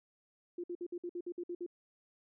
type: tone bursts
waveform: sine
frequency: 350 Hz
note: F4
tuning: 4 cents sharp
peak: -37 dBFS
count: 10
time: 0.58-1.664 s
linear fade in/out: 5 ms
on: 58 ms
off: 56 ms
effects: none